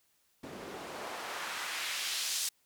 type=noise with band-pass filter sweep; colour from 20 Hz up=white; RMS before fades=-38 dBFS; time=0.43-2.49 s; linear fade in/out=5 ms; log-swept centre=240 to 6100 Hz; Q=0.93; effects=white hiss -72 dBFS RMS until 2.65 s